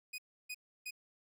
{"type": "tone bursts", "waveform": "sawtooth", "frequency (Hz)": 2489, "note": "D#7", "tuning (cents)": 0, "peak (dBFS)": -37, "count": 3, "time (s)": [0.13, 0.909], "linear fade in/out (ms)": 10, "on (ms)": 53, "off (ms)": 310, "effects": []}